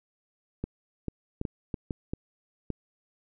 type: clicks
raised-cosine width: 3 ms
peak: -18 dBFS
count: 8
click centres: 0.64 / 1.083 / 1.414 / 1.452 / 1.742 / 1.908 / 2.135 / 2.703 s
effects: none